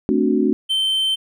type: chord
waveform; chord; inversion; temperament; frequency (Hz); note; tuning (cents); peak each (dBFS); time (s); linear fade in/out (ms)
sine; D dominant seventh; second; equal; 220 / 261.6 / 293.7 / 370; A3 / C4 / D4 / F#4; 0 / 0 / 0 / 0; -20; 0.09-0.53; 0
type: tone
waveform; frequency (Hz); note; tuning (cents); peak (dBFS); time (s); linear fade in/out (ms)
triangle; 3101; G7; -19; -15; 0.69-1.16; 20
effects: none